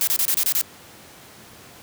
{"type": "noise bursts", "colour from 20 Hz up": "blue", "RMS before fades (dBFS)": -20, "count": 7, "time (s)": [0.01, 0.613], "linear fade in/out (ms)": 0, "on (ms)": 63, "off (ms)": 27, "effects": ["pink hiss -45 dBFS RMS until 1.82 s", "high-pass 100 Hz 12 dB/octave"]}